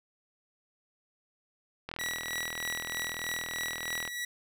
click train, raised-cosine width 0.3 ms, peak -21 dBFS, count 90, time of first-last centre 1.89-4.077 s, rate 40.7 Hz
sawtooth tone with tremolo, 1938 Hz, B6, 33 cents flat, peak -28 dBFS, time 1.99-4.25 s, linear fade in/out 5 ms, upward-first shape triangle, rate 3.2 Hz, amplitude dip 55%
effects none

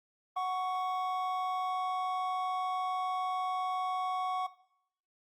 triangle tone pair together, 740 / 1113.2 Hz, F#5 / C#6, 0 / +7 cents, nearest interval perfect fifth, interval 707 cents, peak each -31 / -31 dBFS, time 0.36-4.47 s, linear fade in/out 10 ms, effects noise-tail reverb RT60 0.7 s tail -17 dB re dry + Opus 24 kbps

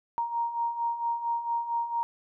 sine beating tone pair, 932.3 / 936.7 Hz, A#5 / A#5, 0 / +8 cents, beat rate 4.4 Hz, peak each -34 / -28 dBFS, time 0.18-2.03 s, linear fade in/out 0 ms, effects none

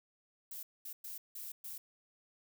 violet noise bursts at uneven times, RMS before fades -45 dBFS, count 5, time 0.51-0.63 / 0.85-0.93 / 1.04-1.18 / 1.35-1.52 / 1.64-1.78 s, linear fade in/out 5 ms, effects none

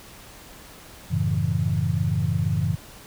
sine chord, F# minor seventh, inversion none, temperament equal, 92.5 / 110 / 138.59 / 164.81 Hz, F#2 / A2 / C#3 / E3, 0 / 0 / 0 / 0 cents, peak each -26 dBFS, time 1.1-2.76 s, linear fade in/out 20 ms, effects pink hiss -45 dBFS RMS until 3.06 s

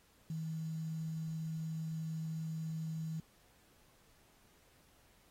sine tone with quantisation, 160 Hz, D#3, 49 cents sharp, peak -37 dBFS, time 0.3-3.2 s, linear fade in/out 2 ms, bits 10, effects pink hiss -68 dBFS RMS until 5.3 s + AAC 48 kbps

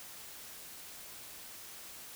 silence, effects white hiss -49 dBFS RMS until 2.15 s

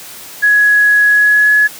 sine tone with pitch glide, 1676 to 1695.5 Hz, G#6 to G#6, +15 to +35 cents, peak -6 dBFS, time 0.42-1.68 s, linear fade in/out 20 ms, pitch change +20 cents, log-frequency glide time 1.1-1.52 s, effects white hiss -32 dBFS RMS until 1.79 s + high-pass 80 Hz 12 dB/octave

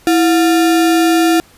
sine tone with sample-and-hold, 329.5 Hz, E4, 1 cent flat, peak -8 dBFS, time 0.07-1.4 s, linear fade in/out 0 ms, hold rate 1050 Hz, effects pink hiss -46 dBFS RMS until 1.57 s + resampled to 32000 Hz

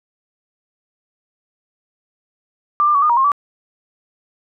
sine tone with pitch steps, 1183 / 1195 / 1127 / 1218 / 948 / 1068 / 1152 Hz, D6 / D6 / C#6 / D#6 / A#5 / C6 / D6, +12 / +30 / +28 / -37 / +29 / +35 / -34 cents, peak -11 dBFS, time 2.8-3.318 s, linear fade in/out 0 ms, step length 74 ms, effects none

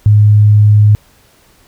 sine tone, 105 Hz, G#2, 19 cents sharp, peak -3 dBFS, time 0.06-0.95 s, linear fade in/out 0 ms, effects pink hiss -48 dBFS RMS until 1.67 s

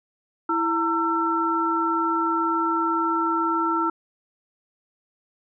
sine tone cluster, 331 / 914 / 1341 Hz, E4 / A#5 / E6, +7 / -34 / +29 cents, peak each -25 / -26 / -23 dBFS, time 0.49-3.9 s, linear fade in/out 5 ms, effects none

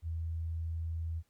sine tone, 82 Hz, E2, 9 cents flat, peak -33 dBFS, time 0.02-1.23 s, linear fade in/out 50 ms, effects pink hiss -75 dBFS RMS until 1.29 s + MP3 96 kbps

